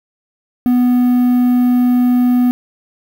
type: tone with quantisation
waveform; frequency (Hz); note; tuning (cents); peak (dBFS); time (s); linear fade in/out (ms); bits
triangle; 246.9; B3; 0; -7; 0.66-2.51; 0; 6
effects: none